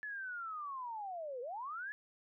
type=linear two-way sweep; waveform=sine; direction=down then up; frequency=1729 to 468.7 to 1729 Hz; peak=-40 dBFS; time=0.03-1.92 s; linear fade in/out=0 ms; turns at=1.41 s; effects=none